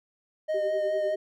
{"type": "tone with vibrato", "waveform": "triangle", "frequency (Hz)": 618, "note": "D#5", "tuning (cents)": -12, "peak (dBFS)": -23, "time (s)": [0.48, 1.16], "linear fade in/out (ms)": 20, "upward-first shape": "sine", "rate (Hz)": 4.8, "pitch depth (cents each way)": 19}
{"type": "tone with tremolo", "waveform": "sine", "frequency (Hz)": 388.6, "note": "G4", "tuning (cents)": -15, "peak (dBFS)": -28, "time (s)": [0.54, 1.16], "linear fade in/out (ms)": 5, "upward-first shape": "triangle", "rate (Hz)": 10, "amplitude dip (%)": 100}
{"effects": []}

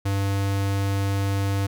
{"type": "tone", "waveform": "square", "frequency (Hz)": 98.7, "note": "G2", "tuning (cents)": 12, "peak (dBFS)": -22, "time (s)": [0.05, 1.67], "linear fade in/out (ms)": 10, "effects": []}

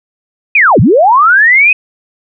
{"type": "linear two-way sweep", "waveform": "sine", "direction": "down then up", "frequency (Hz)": [2556, 87.31, 2556], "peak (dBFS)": -3, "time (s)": [0.55, 1.73], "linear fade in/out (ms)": 5, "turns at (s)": 0.8, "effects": []}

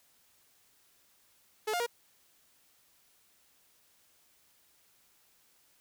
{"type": "tone with pitch steps", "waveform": "sawtooth", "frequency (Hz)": [430.3, 706, 474.5], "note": ["A4", "F5", "A#4"], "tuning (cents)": [-39, 19, 31], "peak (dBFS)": -26, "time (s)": [1.67, 1.865], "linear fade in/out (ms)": 10, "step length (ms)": 65, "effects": ["white hiss -67 dBFS RMS until 5.8 s"]}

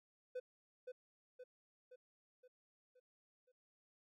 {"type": "tone with echo", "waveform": "triangle", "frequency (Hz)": 503, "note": "B4", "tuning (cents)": 32, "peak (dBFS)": -39, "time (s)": [0.35, 0.4], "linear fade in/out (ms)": 10, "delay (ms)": 520, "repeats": 6, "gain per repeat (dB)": -5, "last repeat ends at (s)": 3.52, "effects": []}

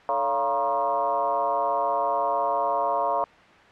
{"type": "tone with frequency modulation", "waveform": "sine", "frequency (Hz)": 821, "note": "G#5", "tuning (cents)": -20, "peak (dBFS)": -21, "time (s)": [0.09, 3.24], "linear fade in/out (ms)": 0, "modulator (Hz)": 128, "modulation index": 2.3, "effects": ["white hiss -50 dBFS RMS until 3.71 s", "low-pass 2000 Hz 12 dB/octave"]}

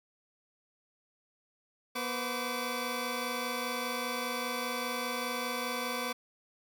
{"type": "tone cluster", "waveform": "15% pulse", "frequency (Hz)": [242.5, 510, 1153], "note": ["B3", "C5", "D6"], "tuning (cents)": [-31, -44, -32], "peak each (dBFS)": -31, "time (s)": [1.95, 6.13], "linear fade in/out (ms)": 10, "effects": []}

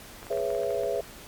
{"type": "clicks", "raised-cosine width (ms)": 0.5, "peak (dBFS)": -27, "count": 9, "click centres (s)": [0.229, 0.268, 0.327, 0.374, 0.504, 0.549, 0.634, 0.706, 0.835]}
{"type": "chord", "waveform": "sine", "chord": "C# minor seventh", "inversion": "second", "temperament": "equal with one note detuned", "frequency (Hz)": [415.3, 493.9, 554.4, 666.5], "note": ["G#4", "B4", "C#5", "E5"], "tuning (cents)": [0, 0, 0, 19], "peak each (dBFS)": -31, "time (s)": [0.3, 1.01], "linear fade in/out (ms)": 5}
{"effects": ["pink hiss -46 dBFS RMS until 1.27 s", "MP3 96 kbps"]}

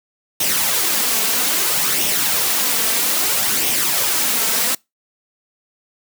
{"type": "noise with flanger", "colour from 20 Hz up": "white", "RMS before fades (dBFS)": -18, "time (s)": [0.4, 4.75], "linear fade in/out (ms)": 5, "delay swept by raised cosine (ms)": [0.33, 4.53], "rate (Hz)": 0.61, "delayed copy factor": 0.5, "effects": ["noise-tail reverb RT60 0.2 s tail -25 dB re dry", "high-pass 150 Hz 12 dB/octave"]}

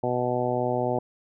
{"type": "harmonic tone", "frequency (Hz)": 123.7, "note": "B2", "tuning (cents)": 3, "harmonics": [1, 2, 3, 4, 5, 6, 7], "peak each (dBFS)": [-32, -32, -30, -30, -29, -31, -33], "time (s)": [0.03, 0.99], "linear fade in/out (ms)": 5, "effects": []}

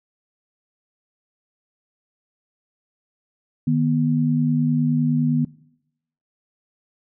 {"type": "tone pair together", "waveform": "sine", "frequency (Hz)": [153.6, 243.4], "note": ["D#3", "B3"], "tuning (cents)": [-22, -25], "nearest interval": "minor sixth", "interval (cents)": 797, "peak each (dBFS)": -19, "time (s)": [3.67, 5.45], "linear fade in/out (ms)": 5, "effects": ["noise-tail reverb RT60 0.8 s tail -22 dB re dry"]}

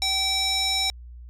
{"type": "tone with band-pass filter", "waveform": "square", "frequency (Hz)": 770, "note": "G5", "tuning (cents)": -31, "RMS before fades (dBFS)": -24, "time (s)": [0.02, 0.9], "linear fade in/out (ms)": 0, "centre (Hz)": 4800, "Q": 2.9, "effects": ["added 60 Hz sine -39 dBFS peak until 1.29 s"]}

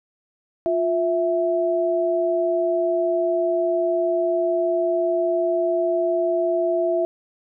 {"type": "tone pair together", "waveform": "sine", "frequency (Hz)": [352.5, 659.3], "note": ["F4", "E5"], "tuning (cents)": [16, 0], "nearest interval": "major seventh", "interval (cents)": 1084, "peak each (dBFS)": [-22, -20], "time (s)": [0.66, 7.05], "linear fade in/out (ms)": 0, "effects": []}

